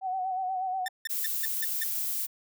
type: tone with vibrato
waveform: sine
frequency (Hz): 750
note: F#5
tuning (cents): +23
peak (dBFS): -28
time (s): 0.01-0.89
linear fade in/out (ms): 50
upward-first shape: sine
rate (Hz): 8.3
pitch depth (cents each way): 46
type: tone bursts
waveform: sawtooth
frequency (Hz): 1797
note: A6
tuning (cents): +36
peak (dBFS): -27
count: 6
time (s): 0.86-1.836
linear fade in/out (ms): 2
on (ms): 21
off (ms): 170
type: noise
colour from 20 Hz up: violet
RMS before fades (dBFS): -31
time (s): 1.09-2.27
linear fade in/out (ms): 20
effects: none